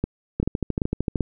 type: two click trains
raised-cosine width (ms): 3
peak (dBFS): -10 / -9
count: 11 / 4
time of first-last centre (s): 0.4-1.158 / 0.04-1.207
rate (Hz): 13.2 / 2.57
effects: none